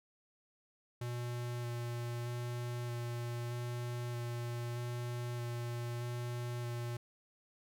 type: tone with vibrato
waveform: square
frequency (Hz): 120.2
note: B2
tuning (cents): -46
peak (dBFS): -38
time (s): 1.01-6.97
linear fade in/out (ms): 5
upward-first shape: square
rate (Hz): 0.8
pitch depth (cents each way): 11
effects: none